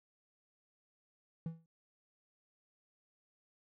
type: tone with exponential decay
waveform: triangle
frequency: 164 Hz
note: E3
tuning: 9 cents flat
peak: -32 dBFS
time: 1.46-1.66 s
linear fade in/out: 2 ms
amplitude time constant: 42 ms
effects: none